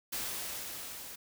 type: noise with level ramp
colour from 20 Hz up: white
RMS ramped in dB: -36 to -46 dBFS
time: 0.12-1.16 s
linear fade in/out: 10 ms
effects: none